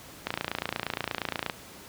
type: click train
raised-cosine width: 0.3 ms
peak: -12 dBFS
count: 36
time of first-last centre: 0.27-1.498 s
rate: 28.5 Hz
effects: pink hiss -47 dBFS RMS until 1.88 s + high-pass 80 Hz 12 dB/octave